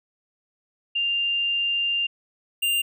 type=tone pair in turn; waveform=sine / square; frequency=2794 / 2794 Hz; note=F7 / F7; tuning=0 / 0 cents; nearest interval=unison; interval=0 cents; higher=neither; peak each=-21 dBFS; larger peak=neither; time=0.95-2.07 / 2.62-2.82 s; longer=first; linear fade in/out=10 ms; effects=none